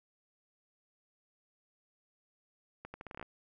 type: accelerating click train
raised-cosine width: 0.5 ms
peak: -29 dBFS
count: 10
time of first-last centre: 2.85-3.227 s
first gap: 90 ms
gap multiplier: 0.79
effects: none